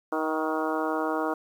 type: harmonic tone with a mistuned harmonic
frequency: 157.7 Hz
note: D#3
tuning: 24 cents sharp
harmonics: 2 / 3 / 4 / 5 / 6 / 7 / 8 / 9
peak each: -30 / -32 / -33 / -34 / -35 / -35 / -36 / -37 dBFS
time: 0.12-1.34 s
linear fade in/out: 5 ms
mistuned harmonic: 5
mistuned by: -25 cents
effects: 9-bit